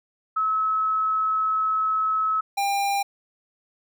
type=tone pair in turn; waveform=sine / square; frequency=1292 / 799 Hz; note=E6 / G5; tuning=-35 / +33 cents; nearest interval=minor sixth; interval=832 cents; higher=first; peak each=-20 / -22 dBFS; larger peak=first; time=0.36-2.41 / 2.57-3.03 s; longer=first; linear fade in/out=10 ms; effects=none